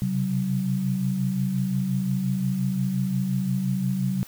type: tone cluster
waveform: sine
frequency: 128.6 / 134.3 / 188.7 Hz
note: C3 / C3 / F#3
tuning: -30 / +46 / +34 cents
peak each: -32 / -27 / -24 dBFS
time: 0.02-4.23 s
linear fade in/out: 0 ms
effects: white hiss -47 dBFS RMS until 4.27 s